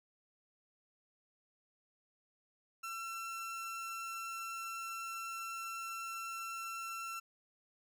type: tone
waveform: 30% pulse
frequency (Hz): 1348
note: E6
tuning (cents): +38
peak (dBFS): -38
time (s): 2.83-7.2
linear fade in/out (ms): 10
effects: 13-bit